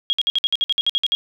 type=tone bursts; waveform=sine; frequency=3276 Hz; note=G#7; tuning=24 cents flat; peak=-15 dBFS; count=13; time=0.1-1.15 s; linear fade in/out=0 ms; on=30 ms; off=55 ms; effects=none